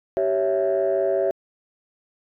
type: chord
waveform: sine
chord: C# diminished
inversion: second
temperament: equal with one note detuned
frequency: 387.9 / 554.4 / 659.3 Hz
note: G4 / C#5 / E5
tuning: -18 / 0 / 0 cents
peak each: -22 dBFS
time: 0.17-1.31 s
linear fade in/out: 0 ms
effects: tanh soft clip ceiling -13 dBFS